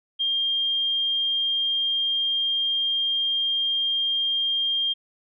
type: tone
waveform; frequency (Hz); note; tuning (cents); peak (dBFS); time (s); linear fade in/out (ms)
sine; 3206; G7; +38; -21; 0.19-4.94; 20
effects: none